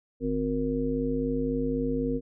harmonic tone, 51.91 Hz, G#1, in tune, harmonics 1 / 3 / 5 / 7 / 9, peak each -34 / -36 / -28 / -39 / -30 dBFS, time 0.2-2.21 s, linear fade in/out 50 ms, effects none

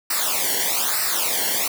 white noise with flanger, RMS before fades -22 dBFS, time 0.1-1.68 s, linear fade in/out 5 ms, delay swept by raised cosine 0.3 to 0.81 ms, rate 1.1 Hz, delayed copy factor -0.85, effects none

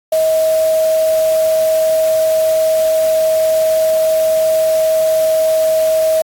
sine tone in noise, 637 Hz, D#5, 41 cents sharp, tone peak -10 dBFS, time 0.12-6.22 s, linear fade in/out 5 ms, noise white, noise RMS -28 dBFS, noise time 0.12-6.22 s, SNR +15 dB, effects AAC 64 kbps

